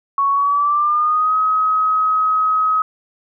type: tone with pitch glide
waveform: sine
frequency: 1112 to 1270 Hz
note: C#6 to D#6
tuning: +5 to +35 cents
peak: -13 dBFS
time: 0.18-2.82 s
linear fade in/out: 2 ms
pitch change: +230 cents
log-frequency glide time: 0.31-1.36 s
effects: none